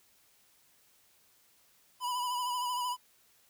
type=tone with vibrato; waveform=square; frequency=987.8 Hz; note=B5; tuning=in tune; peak=-32 dBFS; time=2-2.97 s; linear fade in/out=50 ms; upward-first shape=sine; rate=13 Hz; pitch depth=40 cents each way; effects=white hiss -66 dBFS RMS until 3.49 s